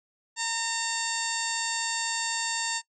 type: harmonic tone with a mistuned harmonic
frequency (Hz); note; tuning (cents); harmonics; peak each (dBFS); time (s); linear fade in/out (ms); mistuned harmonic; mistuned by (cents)
912; A#5; -38; 1 / 2 / 3 / 4 / 5 / 6 / 7 / 8 / 9; -35 / -34 / -38 / -38 / -36 / -42 / -41 / -33 / -40; 0.36-2.82; 50; 1; +16
effects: noise-tail reverb RT60 0.1 s tail -20 dB re dry